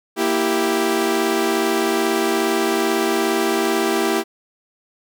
sawtooth chord, E diminished, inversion second, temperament equal, 233.1 / 329.6 / 392 Hz, Bb3 / E4 / G4, 0 / 0 / 0 cents, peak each -21 / -17 / -16 dBFS, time 0.16-4.24 s, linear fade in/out 50 ms, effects none

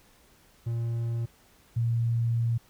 triangle / sine tone pair in turn, 116.54 / 116.54 Hz, A#2 / A#2, 0 / 0 cents, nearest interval unison, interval 0 cents, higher neither, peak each -25 / -23 dBFS, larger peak second, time 0.66-1.26 / 1.76-2.58 s, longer second, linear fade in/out 10 ms, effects pink hiss -60 dBFS RMS until 2.69 s

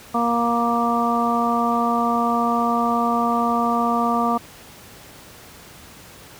harmonic tone, 235.2 Hz, A#3, 16 cents sharp, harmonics 1 / 2 / 3 / 4 / 5, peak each -22 / -28 / -23 / -26 / -22 dBFS, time 0.14-4.38 s, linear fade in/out 10 ms, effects pink hiss -43 dBFS RMS until 6.39 s + high-pass 60 Hz 12 dB/octave

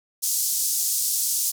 pink band-pass noise, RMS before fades -24 dBFS, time 0.22-1.52 s, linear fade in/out 20 ms, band 5700 to 16000 Hz, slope 24 dB/octave, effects none

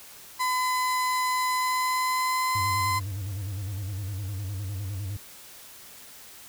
35% pulse tone with pitch glide, 1012 to 1026.7 Hz, B5 to C6, +42 to -33 cents, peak -22 dBFS, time 0.39-3 s, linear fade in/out 20 ms, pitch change +25 cents, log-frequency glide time 1.5-2.67 s
triangle tone with vibrato, 98 Hz, G2, in tune, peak -28 dBFS, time 2.55-5.17 s, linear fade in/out 5 ms, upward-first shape square, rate 9.8 Hz, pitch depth 95 cents each way
effects white hiss -47 dBFS RMS until 6.48 s

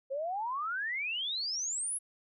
sine exponential sweep, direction up, 522 to 11070 Hz, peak -32 dBFS, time 0.1-1.99 s, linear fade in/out 20 ms, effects none

